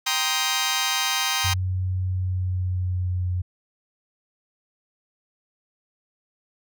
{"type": "chord", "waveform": "10% pulse", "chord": "C minor seventh", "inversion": "second", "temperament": "just", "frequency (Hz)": [784.9, 941.9, 1046.5, 1255.8], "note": ["G5", "Bb5", "C6", "Eb6"], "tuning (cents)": [2, 18, 0, 16], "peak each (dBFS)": -20, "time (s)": [0.06, 1.54], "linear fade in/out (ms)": 10}
{"type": "tone with pitch glide", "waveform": "sine", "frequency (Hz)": [92.5, 90.34], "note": ["F#2", "F#2"], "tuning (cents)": [0, -41], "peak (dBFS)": -22, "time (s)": [1.44, 3.42], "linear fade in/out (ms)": 10, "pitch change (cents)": -41, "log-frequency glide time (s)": [2.1, 3.27]}
{"effects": []}